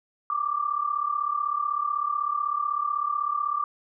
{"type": "tone pair together", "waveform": "sine", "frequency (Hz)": [1158, 1194], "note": ["D6", "D6"], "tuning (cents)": [-25, 28], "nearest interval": "minor second", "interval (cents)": 53, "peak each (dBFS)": -27, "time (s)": [0.3, 3.64], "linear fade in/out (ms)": 2, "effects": []}